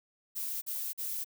violet noise bursts, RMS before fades -36 dBFS, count 3, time 0.35-1.246 s, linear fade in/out 20 ms, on 270 ms, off 43 ms, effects none

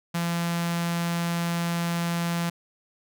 sawtooth tone with notch filter, 170.4 Hz, F3, 42 cents flat, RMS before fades -27 dBFS, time 0.14-2.5 s, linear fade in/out 10 ms, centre 390 Hz, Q 0.93, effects none

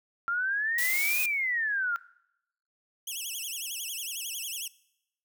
sine exponential two-way sweep, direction up then down, 1370 to 2513 to 1370 Hz, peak -26 dBFS, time 0.28-1.96 s, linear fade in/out 0 ms, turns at 1.21 s
blue noise, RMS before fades -31 dBFS, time 0.78-1.26 s, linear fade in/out 5 ms
10% pulse tone with vibrato, 2960 Hz, F#7, in tune, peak -26 dBFS, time 3.07-4.68 s, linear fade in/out 5 ms, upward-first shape sine, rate 11 Hz, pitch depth 230 cents each way
effects noise-tail reverb RT60 0.8 s tail -21 dB re dry

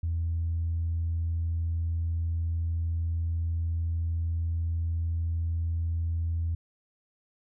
sine tone, 83.2 Hz, E2, 17 cents sharp, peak -25 dBFS, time 0.03-6.55 s, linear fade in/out 5 ms, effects tanh soft clip ceiling -22 dBFS

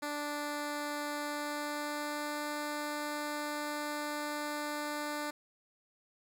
10% pulse tone with pitch glide, 293.7 to 296.4 Hz, D4 to D4, 0 to +16 cents, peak -27 dBFS, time 0.02-5.31 s, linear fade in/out 10 ms, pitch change +16 cents, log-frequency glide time 1.18-2.44 s, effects none

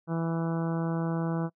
harmonic tone, 165.3 Hz, E3, 5 cents sharp, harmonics 1 / 2 / 3 / 4 / 5 / 6 / 7 / 8 / 9, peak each -28 / -34 / -38 / -40 / -42 / -44 / -45 / -46 / -47 dBFS, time 0.07-1.5 s, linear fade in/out 50 ms, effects noise-tail reverb RT60 0.1 s tail -26 dB re dry

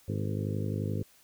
harmonic tone with a mistuned harmonic, 51.4 Hz, G#1, 17 cents flat, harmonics 2 / 3 / 4 / 5 / 6 / 7 / 8 / 9 / 10, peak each -32 / -36 / -38 / -40 / -42 / -43 / -44 / -45 / -46 dBFS, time 0.08-1.03 s, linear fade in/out 5 ms, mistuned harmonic 8, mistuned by +43 cents, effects white hiss -61 dBFS RMS until 1.23 s

